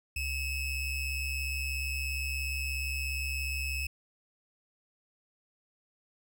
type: ring-modulated tone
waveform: square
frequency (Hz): 1318.5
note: E6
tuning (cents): 0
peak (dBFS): -29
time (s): 0.16-3.87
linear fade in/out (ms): 5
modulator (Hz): 1250
effects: none